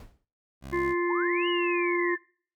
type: noise with exponential decay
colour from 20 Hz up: brown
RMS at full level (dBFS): -40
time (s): 0-0.25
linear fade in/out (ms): 2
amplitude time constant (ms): 53
type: tone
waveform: 15% pulse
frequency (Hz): 67.3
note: C2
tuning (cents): +49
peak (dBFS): -32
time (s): 0.61-0.95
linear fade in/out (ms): 50
type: harmonic tone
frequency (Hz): 349.2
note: F4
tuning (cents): 0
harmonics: 1 / 3 / 5 / 6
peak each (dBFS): -25 / -32 / -36 / -35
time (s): 0.72-2.16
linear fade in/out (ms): 20
type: linear two-way sweep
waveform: sine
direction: up then down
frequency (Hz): 784 to 2960 to 1735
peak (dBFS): -31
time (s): 1.09-2.18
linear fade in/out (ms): 20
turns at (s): 1.48
effects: noise-tail reverb RT60 0.5 s tail -25 dB re dry